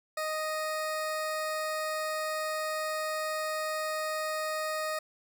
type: tone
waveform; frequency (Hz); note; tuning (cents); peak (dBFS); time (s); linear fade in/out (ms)
20% pulse; 622.3; D#5; 0; -26; 0.17-4.99; 5
effects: none